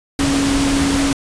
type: tone in noise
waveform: sine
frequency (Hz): 277.2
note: C#4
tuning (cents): 0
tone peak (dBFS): -15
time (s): 0.19-1.13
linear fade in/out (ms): 2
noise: pink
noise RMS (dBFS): -20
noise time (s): 0.19-1.13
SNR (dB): +2
effects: resampled to 22050 Hz